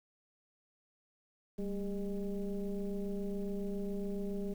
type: tone with frequency modulation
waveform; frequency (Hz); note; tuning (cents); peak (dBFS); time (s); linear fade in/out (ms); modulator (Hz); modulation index
sine; 194.4; G3; -14; -34; 1.58-4.54; 10; 208; 1.2
effects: 10-bit